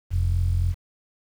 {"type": "tone with low-pass filter", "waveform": "sawtooth", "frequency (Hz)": 43.56, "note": "F1", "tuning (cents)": -4, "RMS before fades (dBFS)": -22, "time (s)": [0.1, 0.75], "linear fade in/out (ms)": 50, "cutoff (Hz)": 98, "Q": 5.3, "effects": ["8-bit"]}